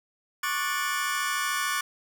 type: chord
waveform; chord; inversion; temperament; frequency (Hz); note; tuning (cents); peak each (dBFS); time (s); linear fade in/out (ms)
sawtooth; D major seventh; third; just; 1101.2 / 1174.7 / 1468.3 / 1762; C#6 / D6 / F#6 / A6; -12 / 0 / -14 / +2; -28; 0.43-1.81; 5
effects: none